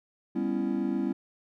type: chord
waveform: triangle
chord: C# half-diminished seventh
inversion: second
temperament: just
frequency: 199.57 / 249.5 / 277.2 / 332.6 Hz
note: G3 / B3 / C#4 / E4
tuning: +31 / +18 / 0 / +16 cents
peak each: -30 dBFS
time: 0.35-1.13 s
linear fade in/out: 10 ms
effects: none

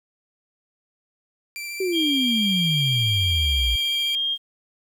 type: tone with vibrato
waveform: sawtooth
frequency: 2349 Hz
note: D7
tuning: in tune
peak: -27 dBFS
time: 1.56-4.15 s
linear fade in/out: 0 ms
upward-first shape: sine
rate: 14 Hz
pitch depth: 16 cents each way
type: exponential sweep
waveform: sine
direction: down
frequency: 388.9 to 55.8 Hz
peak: -21 dBFS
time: 1.8-3.76 s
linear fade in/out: 5 ms
type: tone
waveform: sine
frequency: 3221 Hz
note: G7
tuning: 46 cents sharp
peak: -21 dBFS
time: 1.92-4.38 s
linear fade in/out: 50 ms
effects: 9-bit

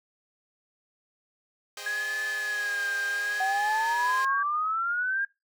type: chord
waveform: 5% pulse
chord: Ab major seventh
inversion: none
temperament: equal with one note detuned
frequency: 411 / 523.3 / 622.3 / 784 Hz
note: Ab4 / C5 / Eb5 / G5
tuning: -18 / 0 / 0 / 0 cents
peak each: -32 dBFS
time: 1.77-4.25 s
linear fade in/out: 2 ms
type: tone with vibrato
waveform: sine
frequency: 1661.2 Hz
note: G#6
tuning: in tune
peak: -27 dBFS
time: 1.86-4.43 s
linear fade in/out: 5 ms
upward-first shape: sine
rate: 0.67 Hz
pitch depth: 70 cents each way
type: exponential sweep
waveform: sine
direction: up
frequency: 752 to 1624 Hz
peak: -25 dBFS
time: 3.4-5.25 s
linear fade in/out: 5 ms
effects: noise-tail reverb RT60 0.2 s tail -20 dB re dry

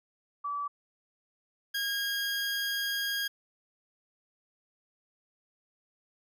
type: tone pair in turn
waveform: sine / 20% pulse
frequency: 1152 / 1629.2 Hz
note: D6 / G#6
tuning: -34 / -34 cents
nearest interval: tritone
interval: 600 cents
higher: second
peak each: -31 / -25 dBFS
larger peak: second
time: 0.44-0.68 / 1.74-3.28 s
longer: second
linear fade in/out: 10 ms
effects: none

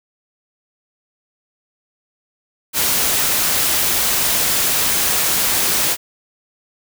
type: noise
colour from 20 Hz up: white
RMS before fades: -17 dBFS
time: 2.73-5.97 s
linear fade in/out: 50 ms
effects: none

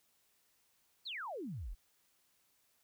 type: exponential sweep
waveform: sine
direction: down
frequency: 4583 to 32.7 Hz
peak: -40 dBFS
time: 1.05-1.75 s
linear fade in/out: 20 ms
effects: white hiss -74 dBFS RMS until 2.83 s

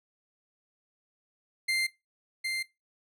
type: tone with echo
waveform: 30% pulse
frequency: 2093 Hz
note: C7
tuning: in tune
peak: -23 dBFS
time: 1.68-1.87 s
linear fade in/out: 10 ms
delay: 760 ms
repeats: 1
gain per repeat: -4 dB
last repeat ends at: 2.63 s
effects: noise-tail reverb RT60 0.2 s tail -18 dB re dry + low-pass 12000 Hz 12 dB/octave

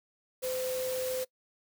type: tone in noise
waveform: sine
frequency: 512 Hz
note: C5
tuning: 38 cents flat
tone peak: -31 dBFS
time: 0.42-1.25 s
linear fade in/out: 20 ms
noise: white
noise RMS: -40 dBFS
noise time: 0.42-1.25 s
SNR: +6 dB
effects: noise-tail reverb RT60 0.1 s tail -22 dB re dry

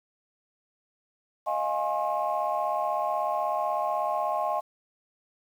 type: chord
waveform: sine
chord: F minor seventh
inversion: third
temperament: equal with one note detuned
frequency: 622.3 / 698.5 / 830.6 / 1072.8 Hz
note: Eb5 / F5 / Ab5 / C6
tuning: 0 / 0 / 0 / +43 cents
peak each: -30 dBFS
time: 1.46-4.61 s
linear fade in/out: 20 ms
effects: tanh soft clip ceiling -17 dBFS + 9-bit

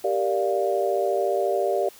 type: chord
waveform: sine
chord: G minor seventh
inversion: none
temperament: equal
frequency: 392 / 466.2 / 587.3 / 698.5 Hz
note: G4 / Bb4 / D5 / F5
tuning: 0 / 0 / 0 / 0 cents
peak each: -25 / -28 / -25 / -27 dBFS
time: 0.04-1.89 s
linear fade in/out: 5 ms
effects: white hiss -49 dBFS RMS until 1.99 s

